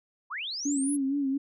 sine linear sweep, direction up, 905 to 11000 Hz, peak -32 dBFS, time 0.3-0.97 s, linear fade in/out 20 ms
sine tone with vibrato, 277 Hz, C#4, 1 cent flat, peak -25 dBFS, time 0.65-1.38 s, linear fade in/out 10 ms, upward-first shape sine, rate 4.3 Hz, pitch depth 66 cents each way
effects none

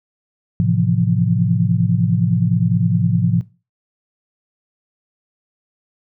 sine chord, F major seventh, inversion first, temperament equal, 110 / 130.81 / 164.81 / 174.61 Hz, A2 / C3 / E3 / F3, 0 / 0 / 0 / 0 cents, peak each -18 / -20 / -21 / -17 dBFS, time 0.6-3.41 s, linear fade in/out 0 ms, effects noise-tail reverb RT60 0.3 s tail -18 dB re dry

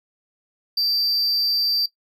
triangle tone with amplitude modulation, 4686 Hz, D8, 5 cents flat, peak -16 dBFS, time 0.77-1.86 s, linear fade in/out 5 ms, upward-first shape sine, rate 282 Hz, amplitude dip 35%, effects noise-tail reverb RT60 0.1 s tail -17 dB re dry

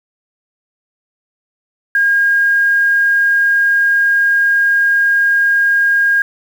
sine tone with quantisation, 1622 Hz, G#6, 41 cents flat, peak -9 dBFS, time 1.95-6.22 s, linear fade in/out 2 ms, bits 6, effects none

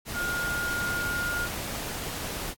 sine tone in noise, 1421 Hz, F6, 30 cents sharp, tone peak -28 dBFS, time 0.13-1.49 s, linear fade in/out 50 ms, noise pink, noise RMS -34 dBFS, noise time 0.05-2.55 s, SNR +3 dB, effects AAC 64 kbps

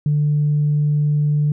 sine tone, 148.2 Hz, D3, 16 cents sharp, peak -13 dBFS, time 0.06-1.52 s, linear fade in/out 2 ms, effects tanh soft clip ceiling -10 dBFS

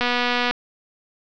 click train, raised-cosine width 0.3 ms, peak -6 dBFS, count 123, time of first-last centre 0.01-0.51 s, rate 244 Hz, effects resampled to 16000 Hz + 8-bit

